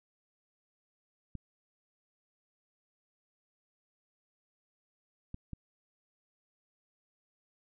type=clicks; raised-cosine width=5 ms; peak=-28 dBFS; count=3; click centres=1.353 / 5.344 / 5.533 s; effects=none